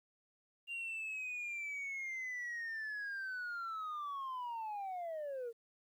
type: linear sweep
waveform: sine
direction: down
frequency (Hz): 2794 to 450.9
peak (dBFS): -37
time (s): 0.67-5.53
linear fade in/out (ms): 50
effects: tanh soft clip ceiling -38 dBFS + 12-bit